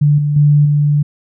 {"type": "tone with level steps", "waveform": "sine", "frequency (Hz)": 146.83, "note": "D3", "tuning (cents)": 0, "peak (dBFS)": [-7, -12, -6, -9], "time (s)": [0.01, 1.03], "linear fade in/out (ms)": 10, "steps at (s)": [0.18, 0.36, 0.65], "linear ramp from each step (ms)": 5, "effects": []}